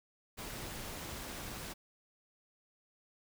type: noise with amplitude modulation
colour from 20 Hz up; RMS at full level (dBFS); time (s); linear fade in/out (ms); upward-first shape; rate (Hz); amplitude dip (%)
pink; -42; 0.37-1.74; 20; sine; 214; 40
effects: none